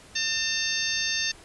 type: harmonic tone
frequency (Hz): 900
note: A5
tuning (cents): +39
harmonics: 2 / 3 / 4 / 5 / 6 / 7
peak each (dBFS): -32 / -32 / -32 / -32 / -32 / -32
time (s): 0.15-1.32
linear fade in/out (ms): 10
effects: pink hiss -50 dBFS RMS until 1.44 s + resampled to 24000 Hz